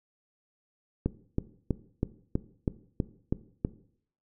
click train, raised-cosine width 3 ms, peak -13 dBFS, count 9, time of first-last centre 1.06-3.649 s, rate 3.09 Hz, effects noise-tail reverb RT60 0.6 s tail -17 dB re dry

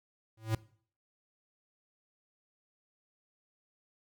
square tone with exponential growth, 110.7 Hz, A2, 11 cents sharp, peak -26 dBFS, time 0.37-0.55 s, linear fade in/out 5 ms, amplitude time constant 39 ms, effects noise-tail reverb RT60 0.5 s tail -20 dB re dry

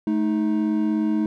triangle tone pair together, 216.6 / 313.3 Hz, A3 / D#4, -27 / +12 cents, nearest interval tritone, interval 639 cents, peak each -20 dBFS, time 0.07-1.26 s, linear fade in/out 2 ms, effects none

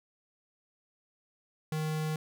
square tone, 155.56 Hz, D#3, in tune, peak -31 dBFS, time 1.72-2.16 s, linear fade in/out 2 ms, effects none

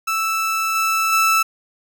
30% pulse tone with level steps, 1318.5 Hz, E6, in tune, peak -16 / -14 / -11 dBFS, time 0.07-1.43 s, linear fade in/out 10 ms, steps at 0.75 / 1.12 s, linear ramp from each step 10 ms, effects none

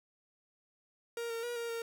45% pulse tone with pitch steps, 468.1 / 459.4 / 479.8 / 467.4 / 461.4 Hz, A#4 / A#4 / A#4 / A#4 / A#4, +7 / -25 / +50 / +5 / -18 cents, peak -36 dBFS, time 1.17-1.82 s, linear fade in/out 2 ms, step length 130 ms, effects none

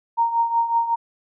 sine tone with tremolo, 928 Hz, A#5, 8 cents flat, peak -14 dBFS, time 0.17-0.96 s, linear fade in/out 20 ms, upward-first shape triangle, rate 5.4 Hz, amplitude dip 75%, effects none

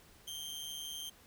sawtooth tone with amplitude modulation, 3157 Hz, G7, 12 cents sharp, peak -35 dBFS, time 0.27-1.1 s, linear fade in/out 10 ms, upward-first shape sine, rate 152 Hz, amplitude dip 65%, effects pink hiss -61 dBFS RMS until 1.26 s

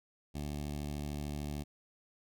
15% pulse tone with notch filter, 73.42 Hz, D2, in tune, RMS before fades -39 dBFS, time 0.34-1.64 s, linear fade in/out 20 ms, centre 1400 Hz, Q 0.87, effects none

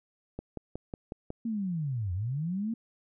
click train, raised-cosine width 2 ms, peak -23 dBFS, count 6, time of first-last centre 0.39-1.304 s, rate 5.47 Hz
sine linear two-way sweep, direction down then up, 234.4 to 84.8 to 234.4 Hz, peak -29 dBFS, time 1.45-2.74 s, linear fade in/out 5 ms, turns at 2.13 s
effects none

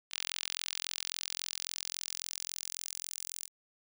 sawtooth tone with high-pass filter sweep, 43.66 Hz, F1, in tune, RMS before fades -40 dBFS, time 0.1-3.49 s, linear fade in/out 50 ms, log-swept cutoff 3200 to 7400 Hz, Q 1.4, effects none

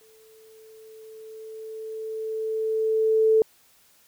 sine tone with exponential growth, 440 Hz, A4, in tune, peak -14 dBFS, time 0.01-3.42 s, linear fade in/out 1 ms, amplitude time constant 740 ms, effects white hiss -59 dBFS RMS until 4.07 s

